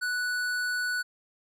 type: tone with tanh clipping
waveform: sine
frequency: 1480 Hz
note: F#6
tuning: in tune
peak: -29 dBFS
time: 0.01-1.03 s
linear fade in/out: 20 ms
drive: 16 dB
effects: none